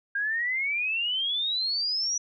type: exponential sweep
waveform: sine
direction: up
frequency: 1600 to 5900 Hz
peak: -25 dBFS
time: 0.15-2.18 s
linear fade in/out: 5 ms
effects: none